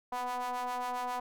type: ring-modulated tone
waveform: square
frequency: 123.47 Hz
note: B2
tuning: in tune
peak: -31 dBFS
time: 0.12-1.2 s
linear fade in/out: 5 ms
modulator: 868 Hz
effects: none